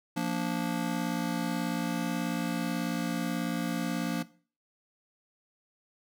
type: chord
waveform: square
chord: Bb major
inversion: second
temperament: just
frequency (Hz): 174.81 / 233.1 / 291.4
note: F3 / Bb3 / D4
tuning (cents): +2 / 0 / -13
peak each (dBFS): -34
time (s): 0.16-4.23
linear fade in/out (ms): 10
effects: noise-tail reverb RT60 0.4 s tail -17 dB re dry